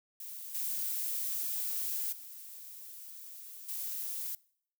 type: noise with level steps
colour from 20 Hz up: violet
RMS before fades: -44 / -35 / -48 / -38 dBFS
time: 0.2-4.35 s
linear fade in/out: 2 ms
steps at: 0.54 / 2.12 / 3.68 s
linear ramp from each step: 10 ms
effects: noise-tail reverb RT60 0.6 s tail -23 dB re dry